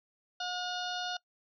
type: harmonic tone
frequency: 721 Hz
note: F#5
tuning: 45 cents flat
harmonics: 1 / 2 / 4 / 5 / 6 / 7 / 8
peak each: -38 / -39 / -42 / -42 / -43 / -49 / -49 dBFS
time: 0.4-1.17 s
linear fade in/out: 5 ms
effects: noise-tail reverb RT60 0.1 s tail -23 dB re dry